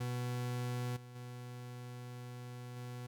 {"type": "tone with level steps", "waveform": "40% pulse", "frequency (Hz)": 123.2, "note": "B2", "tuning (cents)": -4, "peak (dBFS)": [-35, -49, -44, -42], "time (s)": [0, 3.07], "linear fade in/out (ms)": 10, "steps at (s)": [0.96, 1.15, 2.76], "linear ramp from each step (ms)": 10, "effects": []}